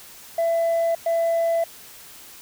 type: tone bursts at uneven times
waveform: sine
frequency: 668 Hz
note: E5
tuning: 23 cents sharp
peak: -16 dBFS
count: 2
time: 0.38-0.95 / 1.06-1.64 s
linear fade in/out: 5 ms
effects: tanh soft clip ceiling -17 dBFS + white hiss -44 dBFS RMS until 2.41 s